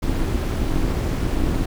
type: noise with amplitude modulation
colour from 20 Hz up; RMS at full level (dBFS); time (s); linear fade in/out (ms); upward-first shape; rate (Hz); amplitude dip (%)
brown; -18; 0.02-1.66; 10; sine; 295; 70
effects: none